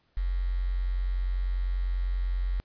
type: tone with quantisation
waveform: sine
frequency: 45.14 Hz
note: F#1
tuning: 42 cents flat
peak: -25 dBFS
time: 0.17-2.6 s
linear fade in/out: 0 ms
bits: 8
effects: pink hiss -70 dBFS RMS until 2.64 s + resampled to 11025 Hz

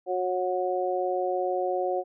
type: harmonic tone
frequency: 182.6 Hz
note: F#3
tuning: 23 cents flat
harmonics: 2 / 3 / 4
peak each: -29 / -29 / -29 dBFS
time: 0.06-2.04 s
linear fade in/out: 50 ms
effects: none

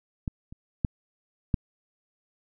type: clicks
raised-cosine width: 5 ms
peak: -17 / -30 / -11 / -10 dBFS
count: 4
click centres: 0.278 / 0.525 / 0.848 / 1.542 s
effects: none

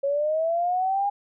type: linear sweep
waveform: sine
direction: up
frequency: 549 to 816 Hz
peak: -21 dBFS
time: 0.03-1.1 s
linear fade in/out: 10 ms
effects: none

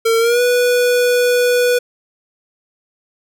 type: tone with pitch glide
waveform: square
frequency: 455.1 to 490.6 Hz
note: A#4 to B4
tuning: -42 to -12 cents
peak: -12 dBFS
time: 0.05-1.79 s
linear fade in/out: 10 ms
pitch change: +130 cents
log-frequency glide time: 0.19-0.41 s
effects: none

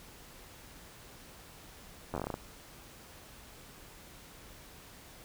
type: slowing click train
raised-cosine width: 1 ms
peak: -21 dBFS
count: 10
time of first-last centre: 2.14-2.341 s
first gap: 11 ms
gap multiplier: 1.17
effects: pink hiss -53 dBFS RMS until 5.24 s

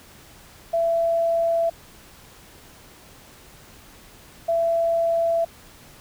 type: tone pair in turn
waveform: sine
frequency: 669 / 669 Hz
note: E5 / E5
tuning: +25 / +25 cents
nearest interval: unison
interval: 0 cents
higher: neither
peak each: -18 dBFS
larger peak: neither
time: 0.73-1.7 / 4.48-5.45 s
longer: neither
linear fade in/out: 10 ms
effects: pink hiss -48 dBFS RMS until 6 s

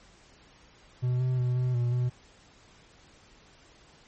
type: tone with pitch steps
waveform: triangle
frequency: 124.8 / 127.7 / 124.3 / 126 / 120.8 / 123.9 Hz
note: B2 / C3 / B2 / B2 / B2 / B2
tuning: +19 / -42 / +12 / +35 / -38 / +6 cents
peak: -22 dBFS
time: 1.02-2.1 s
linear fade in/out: 20 ms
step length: 180 ms
effects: pink hiss -57 dBFS RMS until 4.07 s + MP3 32 kbps

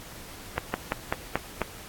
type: slowing click train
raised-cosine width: 0.5 ms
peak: -9 dBFS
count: 6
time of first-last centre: 0.58-1.617 s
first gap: 160 ms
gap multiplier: 1.13
effects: pink hiss -44 dBFS RMS until 1.88 s + AAC 64 kbps

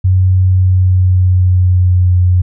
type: tone with pitch glide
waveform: sine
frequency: 92.9 to 90.2 Hz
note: F#2 to F#2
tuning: +7 to -44 cents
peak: -6 dBFS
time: 0.04-2.42 s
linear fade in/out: 10 ms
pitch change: -51 cents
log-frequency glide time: 0.49-2.19 s
effects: none

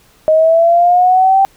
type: linear sweep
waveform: sine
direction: up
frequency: 622.3 to 784 Hz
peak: -6 dBFS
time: 0.28-1.45 s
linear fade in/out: 0 ms
effects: pink hiss -49 dBFS RMS until 1.56 s

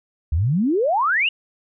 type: exponential sweep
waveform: sine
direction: up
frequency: 69.5 to 2943 Hz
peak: -16 dBFS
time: 0.32-1.29 s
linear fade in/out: 5 ms
effects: none

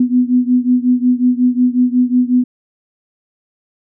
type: beating tone pair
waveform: sine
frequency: 246.9 / 252.4 Hz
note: B3 / B3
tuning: 0 / +38 cents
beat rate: 5.5 Hz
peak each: -12 / -14 dBFS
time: 0-2.44 s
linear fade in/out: 5 ms
effects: none

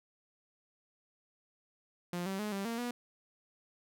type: tone with pitch steps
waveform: sawtooth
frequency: 175.8 / 192.9 / 211 / 196.6 / 231.1 / 242.4 Hz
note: F3 / G3 / G#3 / G3 / A#3 / B3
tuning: +12 / -28 / +28 / +5 / -15 / -32 cents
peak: -31 dBFS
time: 2.13-2.91 s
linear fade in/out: 2 ms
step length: 130 ms
effects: none

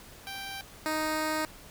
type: tone pair in turn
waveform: 10% pulse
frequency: 784 / 311.1 Hz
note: G5 / D#4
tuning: 0 / 0 cents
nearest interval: octave + major third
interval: 1600 cents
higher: first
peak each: -29 / -20 dBFS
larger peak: second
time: 0.27-0.61 / 0.86-1.45 s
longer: second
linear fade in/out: 0 ms
effects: pink hiss -50 dBFS RMS until 1.7 s

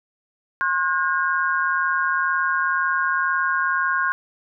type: tone cluster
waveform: sine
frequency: 1072 / 1447 / 1609 Hz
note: C6 / F#6 / G6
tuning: +42 / -39 / +45 cents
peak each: -23 dBFS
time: 0.61-4.12 s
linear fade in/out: 0 ms
effects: none

